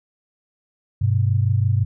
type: tone pair together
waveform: sine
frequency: 99.8 / 125.74 Hz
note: G2 / B2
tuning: +32 / +32 cents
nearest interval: major third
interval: 400 cents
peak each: -17 / -20 dBFS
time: 1.01-1.85 s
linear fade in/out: 10 ms
effects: none